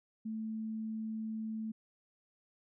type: tone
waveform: sine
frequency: 220 Hz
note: A3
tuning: in tune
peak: -36 dBFS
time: 0.25-1.72 s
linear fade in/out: 10 ms
effects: none